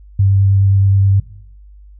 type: tone with vibrato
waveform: sine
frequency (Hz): 98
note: G2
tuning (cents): 0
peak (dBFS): -8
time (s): 0.19-1.2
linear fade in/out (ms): 5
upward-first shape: sine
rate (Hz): 9.5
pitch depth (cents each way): 12
effects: noise-tail reverb RT60 0.6 s tail -17 dB re dry + added 50 Hz sine -37 dBFS peak until 1.99 s